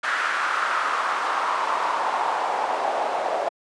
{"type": "noise with band-pass filter sweep", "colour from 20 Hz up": "pink", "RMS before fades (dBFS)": -24, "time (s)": [0.03, 3.49], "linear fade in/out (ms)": 10, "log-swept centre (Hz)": [1500, 670], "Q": 3.1, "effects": ["high-pass 400 Hz 12 dB/octave", "resampled to 22050 Hz"]}